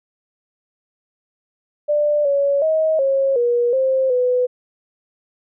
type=tone with pitch steps; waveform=sine; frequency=592 / 562 / 633 / 543 / 479.7 / 527 / 498.6 Hz; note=D5 / C#5 / D#5 / C#5 / A#4 / C5 / B4; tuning=+14 / +24 / +30 / -36 / +50 / +12 / +16 cents; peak=-14 dBFS; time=1.88-4.47 s; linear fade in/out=20 ms; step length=370 ms; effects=none